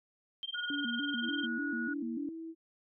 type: tone with tremolo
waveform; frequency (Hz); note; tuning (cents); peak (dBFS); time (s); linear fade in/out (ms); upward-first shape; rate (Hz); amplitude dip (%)
sine; 3167; G7; +17; -34; 0.43-1.47; 0; sine; 20; 100
type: tone with pitch glide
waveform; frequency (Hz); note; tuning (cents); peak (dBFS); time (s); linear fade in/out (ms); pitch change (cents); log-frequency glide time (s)
sine; 1444 to 1456.6; F#6 to F#6; -43 to -28; -36; 0.54-1.94; 10; +15; 1.11-1.33
type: tone with vibrato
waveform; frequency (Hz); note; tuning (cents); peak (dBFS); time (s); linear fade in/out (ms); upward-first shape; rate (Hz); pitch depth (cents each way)
sine; 259.7; C4; -13; -35; 0.7-2.29; 2; square; 3.4; 170
type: tone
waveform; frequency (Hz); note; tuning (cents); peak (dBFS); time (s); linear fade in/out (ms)
sine; 326.3; E4; -18; -40; 1.21-2.55; 50
effects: none